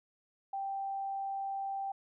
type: tone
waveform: sine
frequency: 784 Hz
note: G5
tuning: in tune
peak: -34 dBFS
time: 0.53-1.92 s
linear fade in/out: 5 ms
effects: none